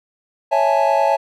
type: chord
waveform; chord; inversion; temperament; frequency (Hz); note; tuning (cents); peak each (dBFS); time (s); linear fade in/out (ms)
triangle; A major seventh; first; equal; 554.4 / 659.3 / 830.6 / 880; C#5 / E5 / G#5 / A5; 0 / 0 / 0 / 0; -17; 0.51-1.17; 20
effects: none